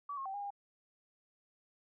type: tone with pitch steps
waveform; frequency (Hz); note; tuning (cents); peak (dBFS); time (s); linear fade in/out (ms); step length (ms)
sine; 1145 / 1081 / 774 / 812 / 807; D6 / C#6 / G5 / G#5 / G#5; -44 / -44 / -22 / -39 / -50; -38; 0.09-0.505; 5; 83
effects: none